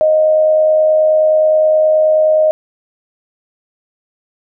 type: tone with amplitude modulation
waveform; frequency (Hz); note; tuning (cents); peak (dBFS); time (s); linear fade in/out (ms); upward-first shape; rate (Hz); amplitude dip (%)
sine; 622.3; D#5; 0; -6; 0.01-2.51; 0; sine; 89.5; 35
effects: none